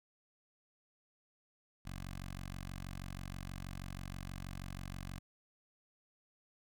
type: tone with notch filter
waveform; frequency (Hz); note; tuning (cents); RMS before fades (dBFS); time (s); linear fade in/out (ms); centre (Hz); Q
10% pulse; 46.25; F#1; 0; -45; 1.85-5.19; 10; 420; 0.55
effects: none

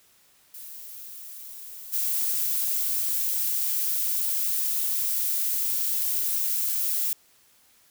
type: noise with level steps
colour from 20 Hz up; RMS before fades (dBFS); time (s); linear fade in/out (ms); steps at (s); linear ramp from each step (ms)
violet; -41 / -26; 0.54-7.13; 2; 1.92; 20
effects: white hiss -60 dBFS RMS until 7.9 s

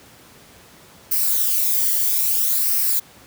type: noise with flanger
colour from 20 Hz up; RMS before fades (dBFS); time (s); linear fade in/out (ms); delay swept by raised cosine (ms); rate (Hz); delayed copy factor
violet; -19; 1.11-3; 10; 0.28 to 0.78; 0.61; -0.5
effects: pink hiss -47 dBFS RMS until 3.26 s + high-pass 80 Hz 12 dB/octave

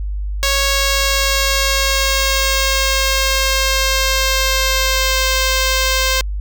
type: tone with pitch glide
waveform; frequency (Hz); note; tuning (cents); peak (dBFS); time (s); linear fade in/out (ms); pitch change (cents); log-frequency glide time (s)
5% pulse; 551 to 524; C#5 to C5; -11 to +2; -3; 0.43-6.21; 0; -87; 0.64-5.24
effects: added 50 Hz sine -19 dBFS peak until 6.4 s

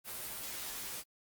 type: noise with comb filter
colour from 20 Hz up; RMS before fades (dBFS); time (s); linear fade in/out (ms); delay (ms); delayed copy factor
white; -42; 0.04-1.04; 50; 12; -0.95
effects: Opus 32 kbps

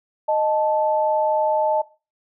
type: tone pair together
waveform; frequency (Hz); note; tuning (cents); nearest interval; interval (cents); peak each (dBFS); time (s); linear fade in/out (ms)
sine; 619 / 875.4; D#5 / A5; -9 / -9; tritone; 600; -19 / -20; 0.28-1.82; 10
effects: noise-tail reverb RT60 0.3 s tail -18 dB re dry

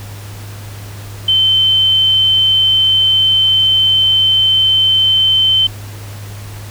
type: tone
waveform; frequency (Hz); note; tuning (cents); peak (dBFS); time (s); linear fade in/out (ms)
sine; 3083; G7; -29; -8; 1.28-5.67; 5
effects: added 102 Hz sine -27 dBFS peak until 6.7 s + pink hiss -35 dBFS RMS until 6.7 s

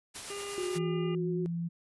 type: noise with tremolo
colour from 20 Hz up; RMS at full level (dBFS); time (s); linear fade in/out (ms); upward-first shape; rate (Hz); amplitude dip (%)
white; -40; 0.14-0.79; 20; sine; 8.5; 30
type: harmonic tone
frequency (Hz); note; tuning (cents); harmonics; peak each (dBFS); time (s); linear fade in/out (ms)
402.7; G4; +47; 1 / 2 / 3 / 5 / 6 / 7; -39 / -53 / -46 / -51 / -53 / -47; 0.3-1.15; 2
type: tone with vibrato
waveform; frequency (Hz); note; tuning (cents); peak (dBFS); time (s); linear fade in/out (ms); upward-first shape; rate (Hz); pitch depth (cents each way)
sine; 362.3; F#4; -36; -32; 0.58-1.46; 0; triangle; 8.8; 21
type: tone with pitch glide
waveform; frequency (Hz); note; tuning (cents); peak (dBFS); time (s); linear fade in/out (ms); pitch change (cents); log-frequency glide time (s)
sine; 164.81 to 169.54; E3 to E3; 0 to +49; -31; 0.75-1.69; 20; +49; 0.96-1.38
effects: resampled to 24000 Hz

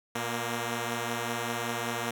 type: tone pair together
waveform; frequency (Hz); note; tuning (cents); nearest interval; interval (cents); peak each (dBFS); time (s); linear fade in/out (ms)
5% pulse; 119.14 / 233.1; A#2 / A#3; +38 / 0; octave; 1162; -22; 0.15-2.11; 5
effects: none

